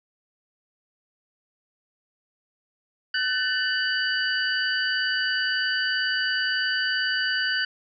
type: tone cluster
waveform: sine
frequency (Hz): 1514 / 1771 / 2957 / 4629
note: F#6 / A6 / F#7 / D8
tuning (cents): +39 / +11 / -2 / -26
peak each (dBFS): -25 / -30 / -29 / -30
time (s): 3.14-7.65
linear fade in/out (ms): 5
effects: none